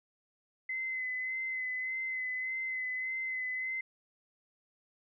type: tone with vibrato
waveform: sine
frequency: 2041 Hz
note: C7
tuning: 44 cents flat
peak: -33 dBFS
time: 0.69-3.81 s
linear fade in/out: 5 ms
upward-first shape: sine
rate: 1.7 Hz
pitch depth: 23 cents each way
effects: none